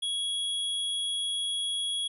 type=tone; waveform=square; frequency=3331 Hz; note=G#7; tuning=4 cents sharp; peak=-29 dBFS; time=0.02-2.08 s; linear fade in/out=10 ms; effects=resampled to 32000 Hz